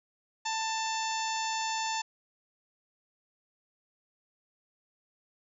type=harmonic tone; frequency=888 Hz; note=A5; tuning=16 cents sharp; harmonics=1 / 2 / 3 / 4 / 5 / 6 / 7 / 8; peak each=-32 / -40 / -40 / -41 / -42 / -42 / -43 / -41 dBFS; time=0.45-2.02 s; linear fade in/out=10 ms; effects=none